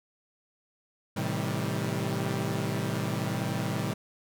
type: chord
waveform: sawtooth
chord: A half-diminished seventh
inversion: none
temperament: equal with one note detuned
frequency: 110 / 130.81 / 159.57 / 196 Hz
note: A2 / C3 / Eb3 / G3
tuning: 0 / 0 / +44 / 0 cents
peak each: -30 dBFS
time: 1.16-3.94 s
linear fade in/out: 10 ms
effects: none